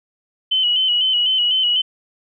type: tone with vibrato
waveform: sine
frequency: 2989 Hz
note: F#7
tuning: 17 cents sharp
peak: -14 dBFS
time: 0.51-1.82 s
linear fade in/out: 10 ms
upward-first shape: square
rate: 4 Hz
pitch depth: 41 cents each way
effects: none